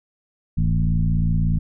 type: tone with frequency modulation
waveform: sine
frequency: 98 Hz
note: G2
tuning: in tune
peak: -16 dBFS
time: 0.57-1.59 s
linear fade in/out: 10 ms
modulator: 56.8 Hz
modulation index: 1.6
effects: none